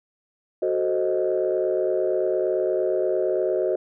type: chord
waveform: sine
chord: F# diminished seventh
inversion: none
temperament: equal with one note detuned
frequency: 371.3 / 440 / 523.3 / 622.3 Hz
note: F#4 / A4 / C5 / Eb5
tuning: +6 / 0 / 0 / 0 cents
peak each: -23 / -28 / -26 / -25 dBFS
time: 0.62-3.76 s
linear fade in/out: 5 ms
effects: tanh soft clip ceiling -12 dBFS